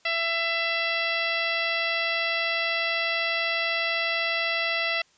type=harmonic tone; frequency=668 Hz; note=E5; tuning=23 cents sharp; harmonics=1 / 2 / 3 / 4 / 5 / 6 / 7 / 8; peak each=-32 / -34 / -28 / -29 / -34 / -37 / -37 / -42 dBFS; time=0.05-5.02 s; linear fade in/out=5 ms; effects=white hiss -61 dBFS RMS until 5.17 s + resampled to 16000 Hz